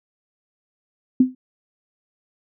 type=tone with exponential decay; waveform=sine; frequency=256 Hz; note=C4; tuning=38 cents flat; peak=-7 dBFS; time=1.2-1.35 s; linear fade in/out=5 ms; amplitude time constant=32 ms; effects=none